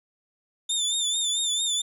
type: tone with vibrato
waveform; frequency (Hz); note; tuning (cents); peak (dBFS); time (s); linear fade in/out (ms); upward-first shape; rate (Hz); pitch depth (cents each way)
25% pulse; 3575; A7; +27; -19; 0.69-1.82; 10; triangle; 4.5; 74
effects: none